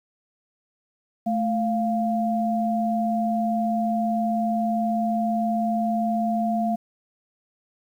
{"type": "tone pair together", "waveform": "sine", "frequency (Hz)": [219.2, 696], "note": ["A3", "F5"], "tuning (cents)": [-6, -6], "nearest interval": "octave + minor sixth", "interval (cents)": 2000, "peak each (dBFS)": [-23, -24], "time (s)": [1.26, 6.76], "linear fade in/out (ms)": 10, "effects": ["9-bit"]}